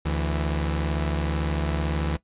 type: tone pair together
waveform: sawtooth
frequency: 73.42 / 164.82 Hz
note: D2 / E3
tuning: 0 / 0 cents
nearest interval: octave + major second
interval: 1400 cents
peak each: -21 / -25 dBFS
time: 0.05-2.17 s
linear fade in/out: 10 ms
effects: noise-tail reverb RT60 0.1 s tail -18 dB re dry + resampled to 8000 Hz